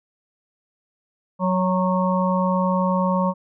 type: harmonic tone with a mistuned harmonic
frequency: 185 Hz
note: F#3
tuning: in tune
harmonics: 1 / 3 / 5 / 6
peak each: -20 / -24 / -25 / -26 dBFS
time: 1.39-3.34 s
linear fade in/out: 50 ms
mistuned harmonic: 6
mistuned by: -21 cents
effects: none